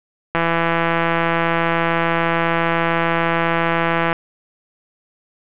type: click train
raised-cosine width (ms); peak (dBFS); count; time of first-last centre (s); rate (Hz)
0.5; -3; 632; 0.35-4.128; 167
effects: resampled to 8000 Hz + 7-bit